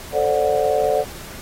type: chord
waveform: sine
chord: D dominant seventh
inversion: second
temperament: just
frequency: 440.5 / 528.6 / 587.3 / 734.2 Hz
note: A4 / C5 / D5 / F#5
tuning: +2 / +18 / 0 / -14 cents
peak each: -21 / -22 / -20 / -22 dBFS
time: 0.12-1.05 s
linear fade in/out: 50 ms
effects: pink hiss -37 dBFS RMS until 1.41 s + AAC 48 kbps

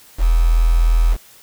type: tone with quantisation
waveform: sine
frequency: 41.52 Hz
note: E1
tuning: 13 cents sharp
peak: -10 dBFS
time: 0.18-1.17 s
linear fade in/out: 50 ms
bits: 5
effects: white hiss -46 dBFS RMS until 1.42 s

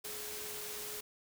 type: tone in noise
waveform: sine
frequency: 422.5 Hz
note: G#4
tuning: 30 cents sharp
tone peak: -49 dBFS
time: 0.04-1.01 s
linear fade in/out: 10 ms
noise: white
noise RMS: -43 dBFS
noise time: 0.04-1.01 s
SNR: -9 dB
effects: none

